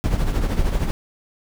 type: noise with tremolo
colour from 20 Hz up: brown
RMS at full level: -17 dBFS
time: 0.04-0.91 s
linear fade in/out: 0 ms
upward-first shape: triangle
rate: 13 Hz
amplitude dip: 65%
effects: none